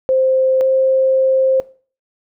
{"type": "tone pair in turn", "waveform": "sine", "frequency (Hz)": [523.3, 527.2], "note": ["C5", "C5"], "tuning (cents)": [0, 13], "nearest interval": "unison", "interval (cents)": 13, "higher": "second", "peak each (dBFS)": -11, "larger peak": "neither", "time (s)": [[0.09, 0.61], [0.61, 1.6]], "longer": "second", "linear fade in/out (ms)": 0, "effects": ["noise-tail reverb RT60 0.4 s tail -19 dB re dry"]}